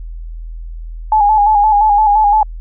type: tone with vibrato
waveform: sine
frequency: 841 Hz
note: G#5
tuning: 22 cents sharp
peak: -7 dBFS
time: 1.12-2.43 s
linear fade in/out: 2 ms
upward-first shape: square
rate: 5.8 Hz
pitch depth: 47 cents each way
effects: added 41 Hz sine -24 dBFS peak until 2.6 s